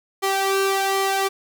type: tone with flanger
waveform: sawtooth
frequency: 389.4 Hz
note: G4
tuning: 12 cents flat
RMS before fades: -21 dBFS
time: 0.22-1.29 s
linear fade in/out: 20 ms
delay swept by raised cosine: 0.94 to 1.85 ms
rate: 1.3 Hz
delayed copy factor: +0.65
effects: none